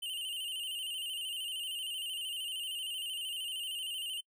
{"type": "tone with vibrato", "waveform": "square", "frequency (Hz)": 2945, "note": "F#7", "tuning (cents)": -9, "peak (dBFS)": -37, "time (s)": [0.02, 4.21], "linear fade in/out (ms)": 10, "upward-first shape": "square", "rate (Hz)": 13, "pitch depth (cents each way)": 67, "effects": ["noise-tail reverb RT60 0.1 s tail -24 dB re dry"]}